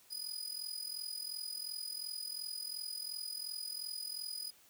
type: tone with amplitude modulation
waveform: sawtooth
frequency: 4960 Hz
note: D#8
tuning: 6 cents flat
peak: -34 dBFS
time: 0.1-4.51 s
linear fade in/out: 20 ms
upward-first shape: sine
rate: 42.8 Hz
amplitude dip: 75%
effects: white hiss -64 dBFS RMS until 4.69 s